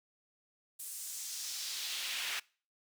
brown noise with high-pass filter sweep, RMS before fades -40 dBFS, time 0.79-2.4 s, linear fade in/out 10 ms, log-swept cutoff 9700 to 2300 Hz, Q 1.5, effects noise-tail reverb RT60 0.4 s tail -24 dB re dry

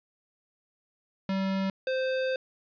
square tone pair in turn, 192.7 / 520.7 Hz, G3 / C5, -29 / -8 cents, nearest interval octave + perfect fourth, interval 1721 cents, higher second, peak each -27 dBFS, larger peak neither, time 1.29-1.7 / 1.87-2.36 s, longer second, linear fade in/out 2 ms, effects resampled to 11025 Hz + 10-bit

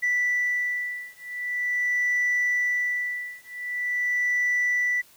sine beating tone pair, 1970 / 1970.44 Hz, B6 / B6, -5 / -4 cents, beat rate 0.44 Hz, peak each -25 / -25 dBFS, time 0.02-5.02 s, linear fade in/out 20 ms, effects tanh soft clip ceiling -18 dBFS + white hiss -55 dBFS RMS until 5.16 s

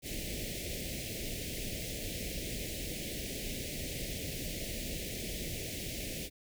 pink band-stop noise, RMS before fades -39 dBFS, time 0.02-6.3 s, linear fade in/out 50 ms, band 630 to 2000 Hz, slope 48 dB/octave, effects none

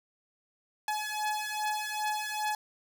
sawtooth beating tone pair, 848 / 850.5 Hz, G#5 / G#5, +36 / +41 cents, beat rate 2.5 Hz, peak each -30 dBFS, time 0.88-2.55 s, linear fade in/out 2 ms, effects none

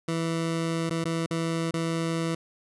20% pulse tone with dropouts, 164.81 Hz, E3, in tune, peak -21 dBFS, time 0.08-2.35 s, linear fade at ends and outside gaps 5 ms, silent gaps 0.896-0.906 / 1.042-1.053 / 1.262-1.308 / 1.71-1.738 s, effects resampled to 24000 Hz

